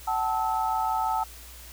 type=tone cluster; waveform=sine; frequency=753 / 879 / 1296 Hz; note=F#5 / A5 / E6; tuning=+30 / -2 / -30 cents; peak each=-29 / -26 / -31 dBFS; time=0.07-1.24 s; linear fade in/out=10 ms; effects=added 60 Hz sine -46 dBFS peak until 1.72 s + white hiss -47 dBFS RMS until 1.72 s